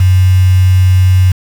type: tone with quantisation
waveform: sine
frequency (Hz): 92.5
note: F#2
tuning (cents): 0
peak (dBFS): -4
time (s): 0-1.32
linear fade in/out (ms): 5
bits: 4
effects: none